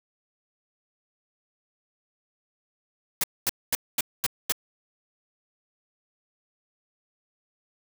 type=noise bursts; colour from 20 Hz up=white; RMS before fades=-24 dBFS; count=6; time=3.21-4.522 s; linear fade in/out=2 ms; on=27 ms; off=230 ms; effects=none